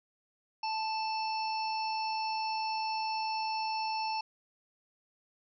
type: harmonic tone with a mistuned harmonic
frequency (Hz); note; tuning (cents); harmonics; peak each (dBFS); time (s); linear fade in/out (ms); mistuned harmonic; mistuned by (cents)
880; A5; 0; 1 / 3 / 5 / 6; -32 / -41 / -44 / -41; 0.63-4.21; 5; 6; +31
effects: none